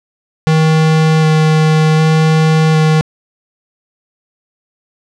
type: tone with vibrato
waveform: square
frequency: 157.3 Hz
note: D#3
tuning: 19 cents sharp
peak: -8 dBFS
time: 0.47-3.01 s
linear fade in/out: 0 ms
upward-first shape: square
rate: 0.66 Hz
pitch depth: 8 cents each way
effects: low-pass 6000 Hz 12 dB/octave + 8-bit